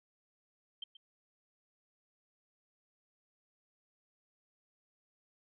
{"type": "tone with echo", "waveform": "sine", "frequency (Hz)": 3136, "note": "G7", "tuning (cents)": 0, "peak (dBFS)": -39, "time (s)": [0.82, 0.84], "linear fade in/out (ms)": 5, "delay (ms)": 130, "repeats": 1, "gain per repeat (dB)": -14, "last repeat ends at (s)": 0.97, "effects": []}